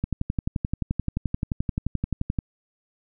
click train, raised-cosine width 5 ms, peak -12 dBFS, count 28, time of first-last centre 0.04-2.388 s, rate 11.5 Hz, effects none

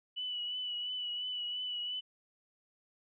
sine tone with vibrato, 2960 Hz, F#7, in tune, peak -35 dBFS, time 0.16-2.01 s, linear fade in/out 20 ms, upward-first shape triangle, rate 2.9 Hz, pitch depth 33 cents each way, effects none

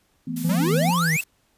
sine chord, E suspended fourth, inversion none, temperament just, 164.81 / 219.8 / 247.2 Hz, E3 / A3 / B3, 0 / -2 / +2 cents, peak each -31 / -33 / -28 dBFS, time 0.27-0.91 s, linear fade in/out 5 ms
blue noise, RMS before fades -35 dBFS, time 0.36-1.24 s, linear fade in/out 5 ms
triangle tone with vibrato, 166.7 Hz, E3, 20 cents sharp, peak -19 dBFS, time 0.44-1.17 s, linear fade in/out 10 ms, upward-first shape triangle, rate 2.5 Hz, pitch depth 100 cents each way
square exponential sweep, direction up, 177.1 to 2731 Hz, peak -22 dBFS, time 0.49-1.21 s, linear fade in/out 5 ms
effects pink hiss -65 dBFS RMS until 1.57 s + resampled to 32000 Hz

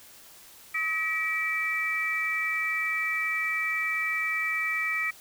sine tone cluster, 1271 / 1928 / 2319 Hz, D#6 / B6 / D7, +36 / -42 / -22 cents, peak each -35 / -30 / -28 dBFS, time 0.74-5.11 s, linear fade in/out 10 ms, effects white hiss -51 dBFS RMS until 5.2 s

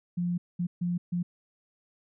sine tone bursts at uneven times, 175.4 Hz, F3, 8 cents sharp, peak -26 dBFS, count 4, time 0.17-0.38 / 0.59-0.67 / 0.81-0.98 / 1.12-1.23 s, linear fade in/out 10 ms, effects none

